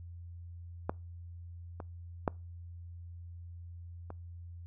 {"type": "clicks", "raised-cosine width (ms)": 1, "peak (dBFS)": [-17, -27, -14, -29], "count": 4, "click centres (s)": [0.895, 1.802, 2.278, 4.104], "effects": ["noise-tail reverb RT60 0.3 s tail -26 dB re dry", "added 86 Hz sine -44 dBFS peak until 4.66 s"]}